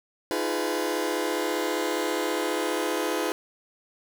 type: chord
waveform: sawtooth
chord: F half-diminished seventh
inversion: third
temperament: just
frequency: 314.3 / 349.2 / 419.1 / 502.9 Hz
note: Eb4 / F4 / Ab4 / Cb5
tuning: +18 / 0 / +16 / +31 cents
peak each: -27 dBFS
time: 0.31-3.32 s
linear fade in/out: 0 ms
effects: none